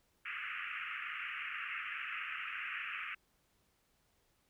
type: band-pass noise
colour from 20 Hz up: white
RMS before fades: -42 dBFS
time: 0.25-3.15 s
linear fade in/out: 10 ms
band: 1200 to 2800 Hz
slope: 96 dB/octave
effects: pink hiss -75 dBFS RMS until 4.49 s